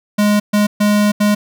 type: tone bursts at uneven times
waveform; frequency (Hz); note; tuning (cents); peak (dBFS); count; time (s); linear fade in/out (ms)
square; 207.7; G#3; 0; -11; 4; 0.18-0.4 / 0.53-0.67 / 0.8-1.12 / 1.2-1.35; 10
effects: none